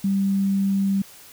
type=tone; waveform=sine; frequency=196 Hz; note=G3; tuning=in tune; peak=-18 dBFS; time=0.04-1.02 s; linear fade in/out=5 ms; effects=white hiss -46 dBFS RMS until 1.32 s